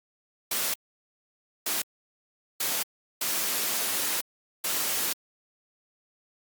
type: noise bursts at uneven times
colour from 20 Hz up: white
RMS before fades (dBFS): -28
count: 5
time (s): 0.51-0.74 / 1.66-1.82 / 2.6-2.83 / 3.21-4.21 / 4.64-5.13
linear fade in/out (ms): 5
effects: high-pass 200 Hz 12 dB/octave + Opus 48 kbps